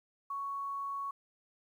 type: tone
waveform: sine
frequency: 1113 Hz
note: C#6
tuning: 7 cents sharp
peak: -35 dBFS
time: 0.3-1.11 s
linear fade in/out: 5 ms
effects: 11-bit